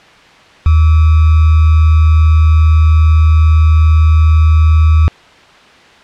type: tone with sample-and-hold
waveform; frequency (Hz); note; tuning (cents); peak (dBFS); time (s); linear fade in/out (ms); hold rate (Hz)
sine; 78.8; D#2; +23; -4; 0.66-5.08; 0; 1225
effects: white hiss -40 dBFS RMS until 6.03 s + low-pass 3000 Hz 12 dB/octave